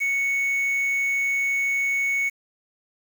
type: tone with quantisation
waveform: triangle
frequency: 2217 Hz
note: C#7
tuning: in tune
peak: -19 dBFS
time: 0-2.3 s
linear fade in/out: 20 ms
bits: 7
effects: none